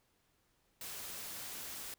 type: noise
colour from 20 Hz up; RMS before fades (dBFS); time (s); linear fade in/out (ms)
white; -45; 0.81-1.94; 2
effects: pink hiss -75 dBFS RMS until 1.98 s